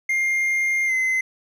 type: tone with pitch glide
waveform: triangle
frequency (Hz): 2115 to 2054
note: C7 to C7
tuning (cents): +18 to -33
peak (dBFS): -17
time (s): 0.09-1.21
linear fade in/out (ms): 5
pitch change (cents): -51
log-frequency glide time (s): 0.86-0.93
effects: none